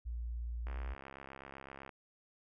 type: tone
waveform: sine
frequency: 58.6 Hz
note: A#1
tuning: 10 cents sharp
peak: -37 dBFS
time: 0.05-0.95 s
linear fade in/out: 20 ms
type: click train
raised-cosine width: 0.5 ms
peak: -33 dBFS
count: 84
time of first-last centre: 0.67-1.892 s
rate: 67.9 Hz
effects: none